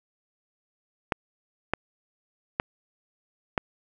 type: clicks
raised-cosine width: 0.5 ms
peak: -8 dBFS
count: 4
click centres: 1.122 / 1.736 / 2.599 / 3.578 s
effects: none